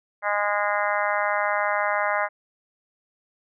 harmonic tone, 205.7 Hz, G#3, 16 cents flat, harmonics 3 / 4 / 5 / 6 / 7 / 8 / 9 / 10, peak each -27 / -28 / -29 / -30 / -30 / -31 / -32 / -32 dBFS, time 0.22-2.29 s, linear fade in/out 50 ms, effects none

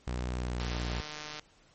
sawtooth tone with pitch glide, 61.74 to 59.77 Hz, B1 to A#1, 0 to +44 cents, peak -28 dBFS, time 0.07-1.01 s, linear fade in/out 5 ms, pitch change -56 cents, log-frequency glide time 0.33-0.73 s
click train, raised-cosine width 0.2 ms, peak -23 dBFS, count 121, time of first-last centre 0.6-1.395 s, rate 151 Hz
effects pink hiss -63 dBFS RMS until 1.74 s + MP3 32 kbps

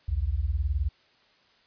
sine beating tone pair, 60.5 / 79.5 Hz, B1 / D#2, -35 / +38 cents, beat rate 19 Hz, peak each -27 dBFS, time 0.08-0.89 s, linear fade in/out 10 ms, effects white hiss -62 dBFS RMS until 1.66 s + resampled to 11025 Hz

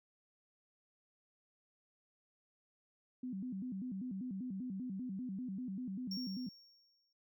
sine tone with vibrato, 220 Hz, A3, in tune, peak -39 dBFS, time 3.23-6.49 s, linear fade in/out 5 ms, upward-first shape square, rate 5.1 Hz, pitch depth 240 cents each way
triangle tone with exponential decay, 5520 Hz, F8, 21 cents flat, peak -39 dBFS, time 6.11-7.13 s, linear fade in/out 5 ms, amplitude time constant 220 ms
effects none

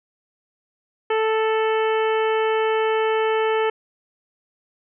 harmonic tone with a mistuned harmonic, 440 Hz, A4, in tune, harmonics 1 / 2 / 3 / 4 / 5 / 6 / 7, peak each -19 / -25 / -29 / -31 / -33 / -35 / -36 dBFS, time 1.1-3.7 s, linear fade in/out 5 ms, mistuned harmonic 7, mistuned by -19 cents, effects none

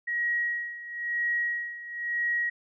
sine tone with tremolo, 1900 Hz, A#6, 33 cents sharp, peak -24 dBFS, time 0.07-2.5 s, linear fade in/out 10 ms, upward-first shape sine, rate 1 Hz, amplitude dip 80%, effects none

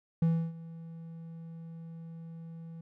triangle tone with ADSR envelope, 164.9 Hz, E3, 1 cent sharp, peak -20 dBFS, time 0.22-2.81 s, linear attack 4 ms, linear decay 300 ms, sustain -20 dB, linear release 4 ms, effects none

